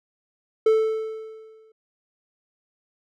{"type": "tone with exponential decay", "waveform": "triangle", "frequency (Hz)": 440, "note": "A4", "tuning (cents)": 0, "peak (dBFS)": -11, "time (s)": [0.66, 1.72], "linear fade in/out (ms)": 5, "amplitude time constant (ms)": 230, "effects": []}